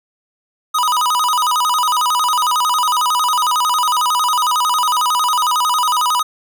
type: tone with vibrato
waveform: square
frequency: 1108.7 Hz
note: C#6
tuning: in tune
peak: -14 dBFS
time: 0.74-6.23 s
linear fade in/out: 10 ms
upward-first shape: square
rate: 11 Hz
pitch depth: 210 cents each way
effects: none